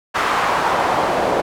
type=noise with band-pass filter sweep; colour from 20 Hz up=pink; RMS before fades=-18 dBFS; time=0.14-1.42 s; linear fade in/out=20 ms; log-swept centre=1200 to 630 Hz; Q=1.6; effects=none